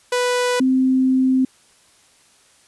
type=tone pair in turn; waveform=sawtooth / sine; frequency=493.9 / 260.3 Hz; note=B4 / C4; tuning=0 / -9 cents; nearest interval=major seventh; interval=1109 cents; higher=first; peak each=-13 dBFS; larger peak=neither; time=0.12-0.6 / 0.6-1.45 s; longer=second; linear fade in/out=5 ms; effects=white hiss -54 dBFS RMS until 2.67 s + resampled to 24000 Hz